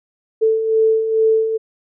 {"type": "beating tone pair", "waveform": "sine", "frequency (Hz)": [440.7, 443], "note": ["A4", "A4"], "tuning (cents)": [3, 12], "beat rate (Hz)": 2.3, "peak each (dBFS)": [-21, -13], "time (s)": [0.41, 1.58], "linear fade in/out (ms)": 20, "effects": []}